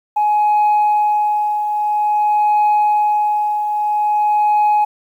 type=tone with tremolo; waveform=sine; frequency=840 Hz; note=G#5; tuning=19 cents sharp; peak=-8 dBFS; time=0.16-4.85 s; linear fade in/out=10 ms; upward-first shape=triangle; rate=0.5 Hz; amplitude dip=60%; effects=tanh soft clip ceiling -9 dBFS + 8-bit